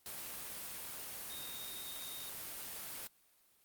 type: tone in noise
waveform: sine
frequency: 3712 Hz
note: A#7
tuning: 8 cents flat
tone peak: -48 dBFS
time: 1.3-2.29 s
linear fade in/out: 0 ms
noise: white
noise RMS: -45 dBFS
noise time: 0.06-3.07 s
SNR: -6 dB
effects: white hiss -70 dBFS RMS until 3.64 s + Opus 32 kbps